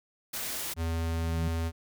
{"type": "noise", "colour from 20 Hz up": "white", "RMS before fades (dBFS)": -35, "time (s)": [0.33, 0.74], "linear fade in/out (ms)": 10}
{"type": "tone with exponential growth", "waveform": "sine", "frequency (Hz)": 162.3, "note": "E3", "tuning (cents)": -27, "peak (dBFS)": -29, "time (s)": [0.65, 1.48], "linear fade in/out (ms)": 5, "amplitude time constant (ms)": 180}
{"type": "tone", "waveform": "square", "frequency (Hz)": 82.41, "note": "E2", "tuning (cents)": 0, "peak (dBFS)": -29, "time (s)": [0.76, 1.72], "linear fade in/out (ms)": 50}
{"effects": []}